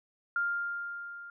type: tone with level ramp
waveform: sine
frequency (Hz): 1400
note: F6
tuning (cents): +4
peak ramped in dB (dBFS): -26 to -43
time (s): 0.36-1.3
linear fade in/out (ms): 2
effects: none